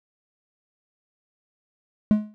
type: tone with exponential decay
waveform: triangle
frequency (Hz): 211.8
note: G#3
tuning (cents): +34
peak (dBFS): -9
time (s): 2.11-2.34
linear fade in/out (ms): 0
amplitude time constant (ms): 49
effects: none

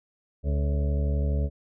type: harmonic tone with a mistuned harmonic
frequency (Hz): 72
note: D2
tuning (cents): -34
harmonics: 1 / 2 / 3 / 4 / 6 / 7 / 8 / 9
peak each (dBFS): -23 / -31 / -37 / -41 / -39 / -48 / -39 / -46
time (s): 0.43-1.5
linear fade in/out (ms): 50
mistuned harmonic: 8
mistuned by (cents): -51
effects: none

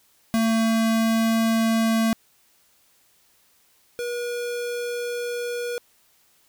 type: tone pair in turn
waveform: square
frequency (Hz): 225.1 / 481.4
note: A3 / B4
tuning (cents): +40 / -44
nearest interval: octave + minor second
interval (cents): 1316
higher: second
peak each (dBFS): -19 / -27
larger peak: first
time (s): 0.34-2.13 / 3.99-5.78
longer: neither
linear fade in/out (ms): 0
effects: white hiss -61 dBFS RMS until 6.48 s

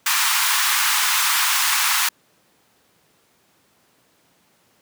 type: high-pass noise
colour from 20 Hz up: pink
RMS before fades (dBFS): -19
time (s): 0.06-2.09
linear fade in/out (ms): 5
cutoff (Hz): 920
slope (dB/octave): 48
effects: pink hiss -60 dBFS RMS until 4.81 s + high-pass 150 Hz 12 dB/octave

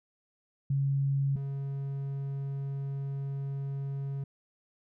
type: tone pair in turn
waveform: sine / triangle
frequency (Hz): 138.2 / 138.2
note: C#3 / C#3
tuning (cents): -5 / -5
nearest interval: unison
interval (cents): 0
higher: neither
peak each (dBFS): -25 / -30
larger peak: first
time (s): 0.7-1.36 / 1.36-4.24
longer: second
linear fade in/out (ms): 5
effects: none

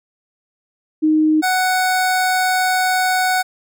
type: tone pair in turn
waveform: sine / 25% pulse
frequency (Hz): 310.3 / 742.1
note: D#4 / F#5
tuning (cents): -5 / +5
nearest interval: octave + minor third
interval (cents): 1510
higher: second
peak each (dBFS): -11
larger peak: neither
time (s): 1.02-1.42 / 1.42-3.43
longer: second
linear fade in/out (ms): 20
effects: none

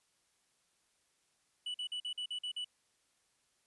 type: tone bursts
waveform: triangle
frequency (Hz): 2960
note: F#7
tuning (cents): 0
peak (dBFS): -35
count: 8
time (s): 1.66-2.646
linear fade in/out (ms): 5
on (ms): 83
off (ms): 46
effects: white hiss -75 dBFS RMS until 3.66 s + resampled to 24000 Hz

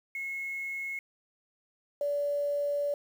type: tone pair in turn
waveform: sine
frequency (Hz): 2175 / 576.1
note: C#7 / D5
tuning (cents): -33 / -33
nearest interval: octave + major seventh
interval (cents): 2300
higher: first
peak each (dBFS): -33 / -27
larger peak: second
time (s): 0.15-0.99 / 2.01-2.94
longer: second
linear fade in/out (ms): 2
effects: 9-bit

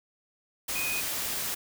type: tone in noise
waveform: sine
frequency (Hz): 2489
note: D#7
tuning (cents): 0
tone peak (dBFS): -31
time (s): 0.75-1.01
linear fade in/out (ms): 10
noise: white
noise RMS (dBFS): -32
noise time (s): 0.68-1.55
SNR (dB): -2
effects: none

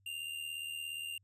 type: tone with amplitude modulation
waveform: square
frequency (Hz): 2794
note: F7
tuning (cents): 0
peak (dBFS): -37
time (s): 0.06-1.18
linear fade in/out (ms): 5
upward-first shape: sine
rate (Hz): 77.2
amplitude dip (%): 60
effects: added 98 Hz sine -68 dBFS peak until 1.23 s + resampled to 32000 Hz

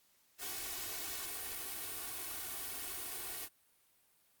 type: noise with comb filter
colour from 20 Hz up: white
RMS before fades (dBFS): -42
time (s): 0.38-3.49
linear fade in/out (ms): 50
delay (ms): 2.7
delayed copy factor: +0.9
effects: white hiss -71 dBFS RMS until 4.4 s + Opus 48 kbps

